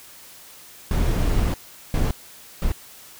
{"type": "noise bursts at uneven times", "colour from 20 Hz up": "brown", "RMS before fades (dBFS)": -20, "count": 3, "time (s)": [[0.91, 1.54], [1.94, 2.11], [2.62, 2.72]], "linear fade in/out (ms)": 2, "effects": ["white hiss -45 dBFS RMS until 3.19 s"]}